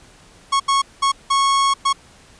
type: tone bursts at uneven times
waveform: 45% pulse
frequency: 1100 Hz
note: C#6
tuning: 14 cents flat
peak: -14 dBFS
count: 5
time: 0.52-0.6 / 0.68-0.82 / 1.02-1.12 / 1.3-1.74 / 1.85-1.93 s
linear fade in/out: 10 ms
effects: pink hiss -48 dBFS RMS until 2.39 s + resampled to 22050 Hz